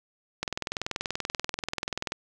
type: click train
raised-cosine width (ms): 0.2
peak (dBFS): -12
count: 36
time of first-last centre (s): 0.43-2.121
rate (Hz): 20.7
effects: none